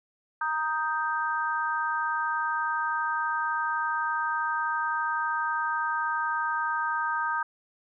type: chord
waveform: sine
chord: Eb major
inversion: second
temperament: equal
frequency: 932.3 / 1244.5 / 1568 Hz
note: Bb5 / Eb6 / G6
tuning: 0 / 0 / 0 cents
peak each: -30 dBFS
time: 0.41-7.43 s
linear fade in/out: 5 ms
effects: none